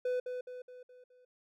triangle tone with echo, 499.9 Hz, B4, 21 cents sharp, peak -28 dBFS, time 0.05-0.2 s, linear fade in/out 5 ms, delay 210 ms, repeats 5, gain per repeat -6 dB, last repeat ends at 1.25 s, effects none

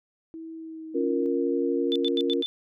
sine tone with pitch glide, 324.6 to 317.7 Hz, E4 to D#4, -27 to +36 cents, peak -36 dBFS, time 0.34-1.26 s, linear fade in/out 0 ms, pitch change -37 cents, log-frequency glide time 0.54-0.89 s
sine chord, Bb minor, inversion first, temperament equal, 277.2 / 349.2 / 466.2 Hz, Db4 / F4 / Bb4, 0 / 0 / 0 cents, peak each -27 dBFS, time 0.94-2.43 s, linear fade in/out 20 ms
sine tone bursts, 3520 Hz, A7, in tune, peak -26 dBFS, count 5, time 1.92-2.46 s, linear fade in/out 0 ms, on 36 ms, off 90 ms
effects none

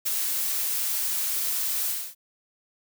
blue noise with ADSR envelope, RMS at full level -25 dBFS, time 0.05-2.15 s, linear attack 18 ms, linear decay 21 ms, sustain -2 dB, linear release 270 ms, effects none

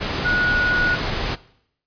sine tone in noise, 1457 Hz, F#6, 27 cents flat, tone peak -18 dBFS, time 0.24-0.96 s, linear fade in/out 20 ms, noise pink, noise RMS -24 dBFS, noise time 0-1.36 s, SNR +3 dB, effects noise-tail reverb RT60 0.7 s tail -19 dB re dry + resampled to 11025 Hz

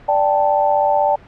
sine chord, D suspended fourth, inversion none, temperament equal, 587.3 / 784 / 880 Hz, D5 / G5 / A5, 0 / 0 / 0 cents, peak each -17 dBFS, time 0.08-1.16 s, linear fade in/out 10 ms, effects pink hiss -43 dBFS RMS until 1.27 s + low-pass 2000 Hz 12 dB/octave

